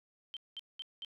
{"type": "tone bursts", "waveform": "sine", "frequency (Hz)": 3127, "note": "G7", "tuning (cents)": -5, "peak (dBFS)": -40, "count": 4, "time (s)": [0.34, 1.048], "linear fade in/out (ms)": 0, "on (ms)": 27, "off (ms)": 200, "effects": []}